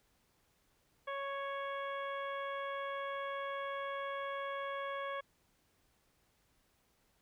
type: harmonic tone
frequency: 554.4 Hz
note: C#5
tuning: in tune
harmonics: 1 / 2 / 3 / 4 / 5 / 6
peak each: -41 / -41 / -46 / -50 / -59 / -54 dBFS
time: 1.07-5.21 s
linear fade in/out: 10 ms
effects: pink hiss -74 dBFS RMS until 7.21 s